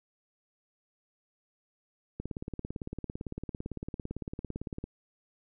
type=click train; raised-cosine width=3 ms; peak=-23 dBFS; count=48; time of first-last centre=2.2-4.84 s; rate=17.8 Hz; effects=none